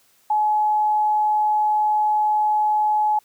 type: tone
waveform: sine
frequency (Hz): 849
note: G#5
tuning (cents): +38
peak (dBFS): -16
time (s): 0.3-3.19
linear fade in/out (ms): 5
effects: white hiss -59 dBFS RMS until 3.24 s + high-pass 80 Hz 12 dB/octave